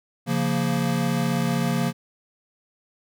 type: chord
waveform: square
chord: Bb minor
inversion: first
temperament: equal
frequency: 138.59 / 174.61 / 233.1 Hz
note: Db3 / F3 / Bb3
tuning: 0 / 0 / 0 cents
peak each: -27 / -26 / -26 dBFS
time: 0.26-1.93 s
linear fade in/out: 50 ms
effects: none